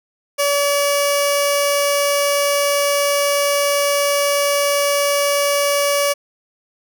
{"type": "tone with notch filter", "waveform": "15% pulse", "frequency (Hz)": 571, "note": "D5", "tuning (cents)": -49, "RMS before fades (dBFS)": -17, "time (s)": [0.38, 6.14], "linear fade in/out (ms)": 20, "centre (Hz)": 1500, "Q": 1, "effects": []}